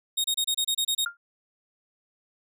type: tone bursts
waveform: sawtooth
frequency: 3729 Hz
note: A#7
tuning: in tune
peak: -20 dBFS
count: 9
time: 0.17-1.051 s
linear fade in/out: 10 ms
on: 73 ms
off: 28 ms
type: tone with exponential decay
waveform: sine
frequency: 1400 Hz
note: F6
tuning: 4 cents sharp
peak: -24 dBFS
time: 1.06-1.17 s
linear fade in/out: 2 ms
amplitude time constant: 23 ms
effects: none